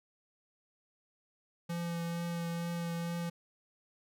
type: tone with vibrato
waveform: square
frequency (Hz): 170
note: F3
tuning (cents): -46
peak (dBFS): -35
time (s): 1.69-3.3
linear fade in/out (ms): 10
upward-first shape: triangle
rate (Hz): 2.2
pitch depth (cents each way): 15
effects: none

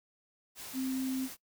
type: tone in noise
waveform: sine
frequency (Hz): 261.6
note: C4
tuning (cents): 0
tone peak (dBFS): -31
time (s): 0.73-1.29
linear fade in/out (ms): 50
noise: white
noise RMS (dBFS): -45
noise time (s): 0.55-1.37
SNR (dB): +11
effects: noise-tail reverb RT60 0.1 s tail -20 dB re dry

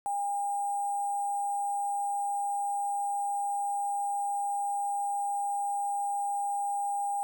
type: tone with sample-and-hold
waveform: sine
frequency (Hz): 807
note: G#5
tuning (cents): -50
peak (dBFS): -28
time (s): 0.06-7.23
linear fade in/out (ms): 0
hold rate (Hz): 8820
effects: none

